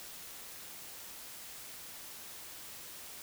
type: silence
effects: white hiss -48 dBFS RMS until 3.22 s